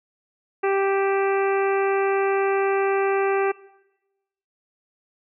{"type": "harmonic tone with a mistuned harmonic", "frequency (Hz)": 392, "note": "G4", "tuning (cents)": 0, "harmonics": [1, 2, 3, 4, 5, 6, 7], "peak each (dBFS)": [-20, -26, -30, -32, -34, -36, -37], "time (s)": [0.63, 3.52], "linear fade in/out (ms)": 10, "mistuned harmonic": 7, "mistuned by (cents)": -41, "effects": ["noise-tail reverb RT60 1.0 s tail -21 dB re dry"]}